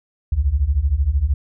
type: beating tone pair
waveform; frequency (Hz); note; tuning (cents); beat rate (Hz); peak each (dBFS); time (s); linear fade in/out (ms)
sine; 62.5 / 75.5; B1 / D2; +21 / +48; 13; -19 / -17; 0.32-1.34; 5
effects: none